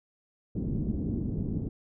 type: low-pass noise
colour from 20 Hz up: white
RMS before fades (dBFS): -31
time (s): 0.55-1.69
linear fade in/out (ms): 5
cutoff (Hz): 270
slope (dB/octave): 24
effects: none